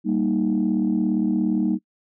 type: chord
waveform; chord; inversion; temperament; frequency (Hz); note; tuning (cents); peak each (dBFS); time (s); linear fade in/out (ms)
sine; Eb major; first; equal; 196 / 233.1 / 311.1; G3 / Bb3 / Eb4; 0 / 0 / 0; -22; 0.04-1.79; 50
effects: noise-tail reverb RT60 0.1 s tail -26 dB re dry + tanh soft clip ceiling -12 dBFS